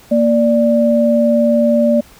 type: tone pair together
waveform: sine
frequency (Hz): 233.1 / 587.4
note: A#3 / D5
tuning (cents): 0 / 0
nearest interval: octave + major third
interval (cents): 1600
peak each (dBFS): -12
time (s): 0.11-2.01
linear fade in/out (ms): 10
effects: pink hiss -44 dBFS RMS until 2.19 s